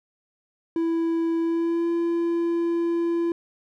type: tone with pitch glide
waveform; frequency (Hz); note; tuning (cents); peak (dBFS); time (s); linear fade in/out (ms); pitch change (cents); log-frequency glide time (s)
triangle; 331 to 338.7; E4 to E4; +7 to +47; -19; 0.76-3.32; 2; +40; 1.4-1.89
effects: none